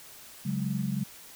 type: chord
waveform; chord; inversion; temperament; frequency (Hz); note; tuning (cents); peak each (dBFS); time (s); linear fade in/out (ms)
sine; C# suspended fourth; none; equal; 138.59 / 185 / 207.7; C#3 / F#3 / G#3; 0 / 0 / 0; -32; 0.45-1.04; 10
effects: white hiss -49 dBFS RMS until 1.35 s